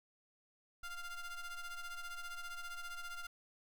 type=ring-modulated tone; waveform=45% pulse; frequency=698.5 Hz; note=F5; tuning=in tune; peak=-40 dBFS; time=0.83-3.27 s; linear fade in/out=5 ms; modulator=691 Hz; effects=none